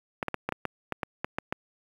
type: clicks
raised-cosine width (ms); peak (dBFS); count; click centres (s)
0.5; -13; 11; 0.228 / 0.283 / 0.343 / 0.49 / 0.523 / 0.653 / 0.923 / 1.032 / 1.245 / 1.385 / 1.525
effects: high-pass 100 Hz 12 dB/octave + 8-bit